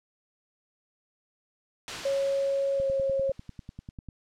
white noise with exponential decay, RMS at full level -32 dBFS, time 1.88-3.91 s, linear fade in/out 0 ms, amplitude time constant 440 ms
sine tone with pitch glide, 551 to 543.1 Hz, C#5 to C#5, -11 to -36 cents, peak -24 dBFS, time 2.05-3.32 s, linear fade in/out 5 ms, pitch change -25 cents, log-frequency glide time 2.77-2.84 s
click train, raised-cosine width 5 ms, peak -28 dBFS, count 14, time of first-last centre 2.8-4.087 s, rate 10.1 Hz
effects low-pass 5000 Hz 12 dB/octave

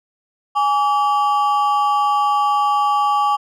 triangle ring-modulated tone, 989 Hz, B5, 2 cents sharp, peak -9 dBFS, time 0.55-3.37 s, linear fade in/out 20 ms, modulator 160 Hz, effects none

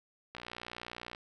click train, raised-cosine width 0.3 ms, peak -26 dBFS, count 49, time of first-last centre 0.35-1.149 s, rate 60.1 Hz, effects none

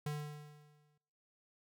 square tone with exponential decay, 148.8 Hz, D3, 23 cents sharp, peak -36 dBFS, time 0.06-0.98 s, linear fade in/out 5 ms, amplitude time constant 200 ms, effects noise-tail reverb RT60 0.8 s tail -20 dB re dry

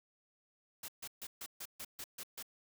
white noise bursts, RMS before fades -45 dBFS, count 9, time 0.83-2.427 s, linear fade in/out 5 ms, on 53 ms, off 140 ms, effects none

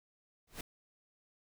pink noise with exponential growth, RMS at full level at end -37 dBFS, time 0.47-0.61 s, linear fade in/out 5 ms, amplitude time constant 30 ms, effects none

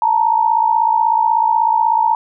sine tone pair together, 880 / 936.3 Hz, A5 / A#5, 0 / +7 cents, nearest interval minor second, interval 107 cents, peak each -14 / -14 dBFS, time 0.02-2.15 s, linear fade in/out 2 ms, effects none

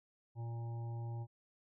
harmonic tone, 116.54 Hz, A#2, in tune, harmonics 1 / 3 / 5 / 7 / 8, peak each -39 / -55 / -60 / -55 / -62 dBFS, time 0.35-1.27 s, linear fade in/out 50 ms, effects none

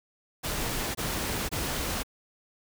pink noise bursts, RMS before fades -31 dBFS, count 3, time 0.43-2.034 s, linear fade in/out 20 ms, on 520 ms, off 22 ms, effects none

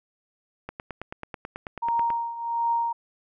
click train, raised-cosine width 0.5 ms, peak -19 dBFS, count 14, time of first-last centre 0.69-2.103 s, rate 9.2 Hz
sine tone with tremolo, 932.3 Hz, A#5, in tune, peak -20 dBFS, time 1.82-2.93 s, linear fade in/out 10 ms, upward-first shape triangle, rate 1.4 Hz, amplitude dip 80%
effects none

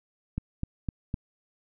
click train, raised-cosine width 5 ms, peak -17 dBFS, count 4, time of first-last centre 0.38-1.141 s, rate 3.94 Hz, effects none

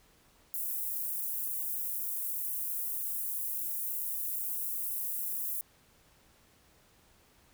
pink high-pass noise, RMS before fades -35 dBFS, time 0.54-5.61 s, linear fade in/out 0 ms, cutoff 12000 Hz, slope 24 dB/octave, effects pink hiss -64 dBFS RMS until 7.53 s

